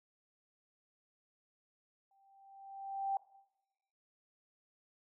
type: tone with exponential growth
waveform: sine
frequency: 784 Hz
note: G5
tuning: in tune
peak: -30 dBFS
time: 2.11-3.17 s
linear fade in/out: 2 ms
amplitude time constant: 230 ms
effects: noise-tail reverb RT60 0.9 s tail -19 dB re dry